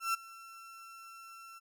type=tone with ADSR envelope; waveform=35% pulse; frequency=1348 Hz; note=E6; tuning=38 cents sharp; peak=-26 dBFS; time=0-1.6 s; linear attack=140 ms; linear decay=13 ms; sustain=-21 dB; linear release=26 ms; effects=none